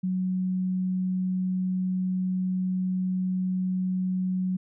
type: tone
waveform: sine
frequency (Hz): 185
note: F#3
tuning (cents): 0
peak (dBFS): -24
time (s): 0.03-4.57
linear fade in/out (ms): 10
effects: none